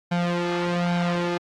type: tone with flanger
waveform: sawtooth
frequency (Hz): 174.4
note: F3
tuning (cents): -2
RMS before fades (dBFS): -24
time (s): 0.11-1.38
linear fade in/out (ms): 10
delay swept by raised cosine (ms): 1.3 to 2.4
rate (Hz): 1.2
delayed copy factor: +0.85
effects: low-pass 4000 Hz 12 dB/octave + AAC 48 kbps